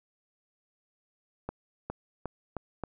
accelerating click train, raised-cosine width 1 ms, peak -20 dBFS, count 5, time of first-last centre 1.49-2.837 s, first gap 410 ms, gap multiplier 0.87, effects none

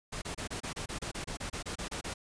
pink noise bursts, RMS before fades -38 dBFS, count 16, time 0.12-2.14 s, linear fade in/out 10 ms, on 100 ms, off 28 ms, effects resampled to 22050 Hz

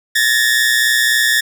sawtooth tone pair together, 1716 / 1839.7 Hz, A6 / A#6, -44 / -23 cents, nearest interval minor second, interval 121 cents, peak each -11 dBFS, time 0.15-1.41 s, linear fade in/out 10 ms, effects none

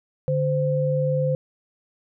sine tone pair together, 146.47 / 517 Hz, D3 / C5, -4 / -21 cents, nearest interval octave + minor seventh, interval 2183 cents, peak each -22 dBFS, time 0.28-1.35 s, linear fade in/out 0 ms, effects none

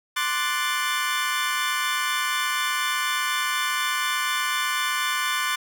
25% pulse chord, D dominant seventh, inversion third, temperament equal, 1046.5 / 1174.7 / 1480 / 1760 Hz, C6 / D6 / F#6 / A6, 0 / 0 / 0 / 0 cents, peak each -25 dBFS, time 0.16-5.56 s, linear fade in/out 10 ms, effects none

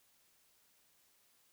silence, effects white hiss -71 dBFS RMS until 1.52 s

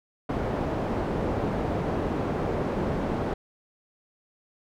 white low-pass noise, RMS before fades -28 dBFS, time 0.29-3.34 s, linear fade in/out 5 ms, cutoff 530 Hz, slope 12 dB/octave, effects none

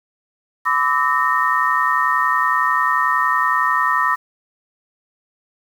sine tone cluster, 1009 / 1159 / 1290 / 1839 Hz, B5 / D6 / E6 / A#6, +37 / -23 / -38 / -24 cents, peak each -20 dBFS, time 0.65-4.16 s, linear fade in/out 20 ms, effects 7-bit

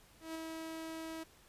sawtooth tone with ADSR envelope, 322.9 Hz, E4, 36 cents flat, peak -35 dBFS, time 0.2-1.24 s, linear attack 150 ms, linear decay 8 ms, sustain -3 dB, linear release 14 ms, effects pink hiss -63 dBFS RMS until 1.48 s + resampled to 32000 Hz

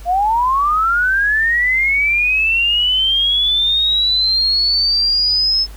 sine linear sweep, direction up, 679 to 5240 Hz, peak -12 dBFS, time 0.05-5.67 s, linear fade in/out 50 ms, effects added 50 Hz sine -31 dBFS peak until 5.76 s + pink hiss -43 dBFS RMS until 5.76 s

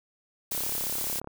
blue noise, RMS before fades -31 dBFS, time 0.51-1.2 s, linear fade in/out 5 ms
click train, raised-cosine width 1 ms, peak -25 dBFS, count 27, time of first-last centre 0.52-1.274 s, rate 34.5 Hz
effects none

